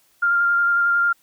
sine tone with vibrato, 1396.9 Hz, F6, in tune, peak -15 dBFS, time 0.22-1.13 s, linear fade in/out 10 ms, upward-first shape square, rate 11 Hz, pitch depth 10 cents each way, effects white hiss -60 dBFS RMS until 1.22 s

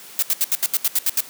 blue noise bursts, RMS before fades -18 dBFS, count 10, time 0.19-1.206 s, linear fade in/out 2 ms, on 35 ms, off 74 ms, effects white hiss -41 dBFS RMS until 1.29 s + high-pass 150 Hz 12 dB/octave

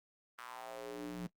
square tone with high-pass filter sweep, 59.7 Hz, A#1, 42 cents sharp, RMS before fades -45 dBFS, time 0.38-1.27 s, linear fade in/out 5 ms, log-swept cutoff 1300 to 180 Hz, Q 3.3, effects noise-tail reverb RT60 0.1 s tail -23 dB re dry + Opus 24 kbps

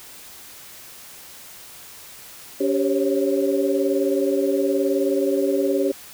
sine tone cluster, 283.5 / 391.1 / 538 / 557 Hz, C#4 / G4 / C5 / C#5, +39 / -4 / +48 / +8 cents, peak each -23 / -21 / -25 / -27 dBFS, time 2.6-5.92 s, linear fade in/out 10 ms, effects white hiss -42 dBFS RMS until 6.13 s

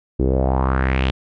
sawtooth tone with low-pass filter sweep, 65.41 Hz, C2, in tune, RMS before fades -18 dBFS, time 0.19-1.11 s, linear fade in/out 10 ms, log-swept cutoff 350 to 3400 Hz, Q 3.5, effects none

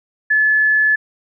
sine tone, 1724 Hz, A6, 36 cents flat, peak -11 dBFS, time 0.3-0.96 s, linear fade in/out 10 ms, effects none

